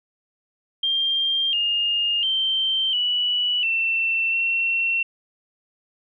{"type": "tone with pitch steps", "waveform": "sine", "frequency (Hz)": [3189, 2832, 3125, 2949, 2687, 2715], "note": ["G7", "F7", "G7", "F#7", "E7", "F7"], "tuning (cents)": [29, 23, -6, -6, 33, -50], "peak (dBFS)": -19, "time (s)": [0.83, 5.03], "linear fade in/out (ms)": 5, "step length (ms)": 700, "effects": []}